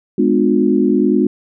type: chord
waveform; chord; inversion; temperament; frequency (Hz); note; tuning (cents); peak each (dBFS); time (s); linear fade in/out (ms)
sine; G# diminished seventh; none; just; 207.7 / 249.2 / 299 / 358.8; G#3 / B3 / D4 / F4; 0 / +16 / +31 / +47; -16; 0.18-1.27; 5
effects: none